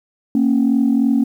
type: tone pair together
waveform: sine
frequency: 230.8 / 274.1 Hz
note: A#3 / C#4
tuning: -17 / -19 cents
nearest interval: minor third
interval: 298 cents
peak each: -14 dBFS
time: 0.35-1.24 s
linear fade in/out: 2 ms
effects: tanh soft clip ceiling -7 dBFS + 8-bit